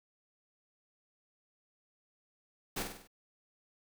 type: noise with echo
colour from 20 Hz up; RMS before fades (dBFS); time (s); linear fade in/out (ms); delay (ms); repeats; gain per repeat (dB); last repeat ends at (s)
pink; -36; 2.76-2.83; 10; 49; 5; -5; 3.075
effects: none